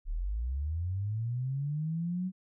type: linear sweep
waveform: sine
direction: up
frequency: 33.28 to 188.9 Hz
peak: -30 dBFS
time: 0.05-2.32 s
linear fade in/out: 50 ms
effects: none